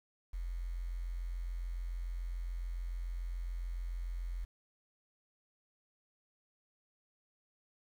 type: tone with quantisation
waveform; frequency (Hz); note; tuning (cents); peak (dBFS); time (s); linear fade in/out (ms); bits
sine; 43.5; F1; -6; -36; 0.33-4.45; 10; 10
effects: none